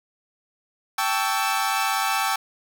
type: chord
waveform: sawtooth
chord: A dominant seventh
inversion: third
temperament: equal with one note detuned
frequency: 784 / 880 / 1126.8 / 1318.5 Hz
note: G5 / A5 / C#6 / E6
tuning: 0 / 0 / +28 / 0 cents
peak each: -22 / -24 / -25 / -23 dBFS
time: 0.98-2.36 s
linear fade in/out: 5 ms
effects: none

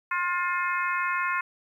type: harmonic tone with a mistuned harmonic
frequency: 354.4 Hz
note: F4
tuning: 25 cents sharp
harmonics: 3 / 4 / 5 / 6 / 7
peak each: -28 / -30 / -32 / -34 / -35 dBFS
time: 0.11-1.41 s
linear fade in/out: 5 ms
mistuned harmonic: 7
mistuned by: +39 cents
effects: 10-bit

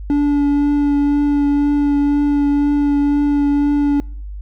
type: tone with vibrato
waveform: triangle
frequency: 287.9 Hz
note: D4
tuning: 34 cents flat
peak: -10 dBFS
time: 0.1-4 s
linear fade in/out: 0 ms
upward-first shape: triangle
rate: 2 Hz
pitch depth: 14 cents each way
effects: noise-tail reverb RT60 0.6 s tail -26 dB re dry + added 50 Hz sine -26 dBFS peak until 4.41 s

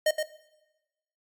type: tone with echo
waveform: square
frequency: 617 Hz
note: D#5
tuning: 15 cents flat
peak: -21 dBFS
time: 0.06-0.11 s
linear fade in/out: 5 ms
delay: 120 ms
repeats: 1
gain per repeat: -5 dB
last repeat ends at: 0.23 s
effects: noise-tail reverb RT60 1.0 s tail -17 dB re dry + AAC 64 kbps

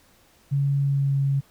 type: tone with pitch glide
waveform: sine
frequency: 140 to 138.23 Hz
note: C#3 to C#3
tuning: +18 to -5 cents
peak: -19 dBFS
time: 0.51-1.41 s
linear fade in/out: 20 ms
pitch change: -23 cents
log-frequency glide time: 0.78-1.15 s
effects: pink hiss -58 dBFS RMS until 1.5 s

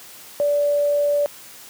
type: tone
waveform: sine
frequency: 580 Hz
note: D5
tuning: 22 cents flat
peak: -16 dBFS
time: 0.4-1.26 s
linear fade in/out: 0 ms
effects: white hiss -42 dBFS RMS until 1.69 s + high-pass 100 Hz 12 dB/octave

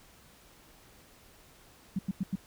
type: tone bursts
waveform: sine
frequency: 190.4 Hz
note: F#3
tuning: 50 cents sharp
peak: -27 dBFS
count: 4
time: 1.96-2.356 s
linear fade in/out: 5 ms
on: 30 ms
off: 92 ms
effects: pink hiss -58 dBFS RMS until 2.46 s

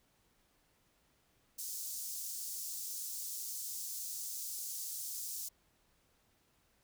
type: high-pass noise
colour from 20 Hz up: pink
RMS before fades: -42 dBFS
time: 1.58-5.49 s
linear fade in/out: 10 ms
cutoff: 5700 Hz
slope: 24 dB/octave
effects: pink hiss -73 dBFS RMS until 6.83 s

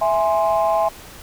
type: chord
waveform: sine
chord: E augmented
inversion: none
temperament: equal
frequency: 659.3 / 830.6 / 1046.5 Hz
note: E5 / G#5 / B#5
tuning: 0 / 0 / 0 cents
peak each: -17 / -19 / -22 dBFS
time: 0.01-0.89 s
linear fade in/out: 10 ms
effects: tanh soft clip ceiling -8 dBFS + pink hiss -40 dBFS RMS until 1.22 s

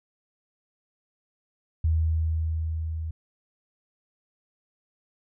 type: tone with level ramp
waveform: sine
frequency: 80.1 Hz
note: E2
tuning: 49 cents flat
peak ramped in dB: -19 to -29 dBFS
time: 1.84-3.11 s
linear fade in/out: 5 ms
effects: none

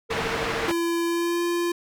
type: tone with tremolo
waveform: triangle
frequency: 454.9 Hz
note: A#4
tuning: 42 cents flat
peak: -24 dBFS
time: 0.09-0.71 s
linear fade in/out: 20 ms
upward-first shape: triangle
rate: 13 Hz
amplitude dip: 95%
type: low-pass noise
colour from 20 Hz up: white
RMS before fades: -28 dBFS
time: 0.1-0.72 s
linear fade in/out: 10 ms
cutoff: 2000 Hz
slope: 12 dB/octave
type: tone with pitch glide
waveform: square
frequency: 338.6 to 345.1 Hz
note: E4 to F4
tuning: +46 to -21 cents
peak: -23 dBFS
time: 0.68-1.72 s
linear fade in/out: 5 ms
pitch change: +33 cents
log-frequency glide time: 1.05-1.44 s
effects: none

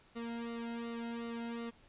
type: tone with flanger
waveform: sawtooth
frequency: 233.1 Hz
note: A#3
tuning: in tune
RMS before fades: -41 dBFS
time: 0.15-1.71 s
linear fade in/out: 20 ms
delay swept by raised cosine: 1.2 to 1.74 ms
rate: 2.7 Hz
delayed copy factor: -0.95
effects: pink hiss -64 dBFS RMS until 1.88 s + resampled to 8000 Hz

